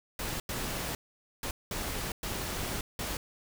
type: noise bursts at uneven times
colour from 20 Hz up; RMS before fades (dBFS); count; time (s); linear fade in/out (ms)
pink; -35; 6; 0.19-0.4 / 0.49-0.95 / 1.43-1.51 / 1.71-2.12 / 2.23-2.81 / 2.99-3.17; 2
effects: none